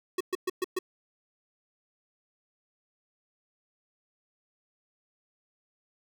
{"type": "tone bursts", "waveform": "square", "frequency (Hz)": 370, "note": "F#4", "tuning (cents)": 0, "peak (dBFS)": -27, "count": 5, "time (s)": [0.18, 0.79], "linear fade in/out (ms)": 5, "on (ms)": 26, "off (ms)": 120, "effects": []}